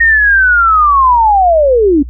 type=linear sweep; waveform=sine; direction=down; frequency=1864.7 to 269.2 Hz; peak=-5 dBFS; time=0-2.03 s; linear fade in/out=10 ms; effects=noise-tail reverb RT60 0.1 s tail -23 dB re dry + added 60 Hz sine -22 dBFS peak until 2.09 s